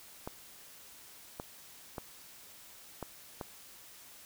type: clicks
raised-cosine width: 1 ms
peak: -24 dBFS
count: 5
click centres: 0.275 / 1.399 / 1.982 / 3.027 / 3.412 s
effects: white hiss -54 dBFS RMS until 4.25 s